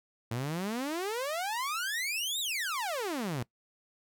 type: exponential two-way sweep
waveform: sawtooth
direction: up then down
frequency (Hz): 111.1 to 3900 to 111.1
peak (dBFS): -28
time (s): 0.31-3.43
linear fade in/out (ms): 5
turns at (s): 2.4
effects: noise-tail reverb RT60 0.1 s tail -21 dB re dry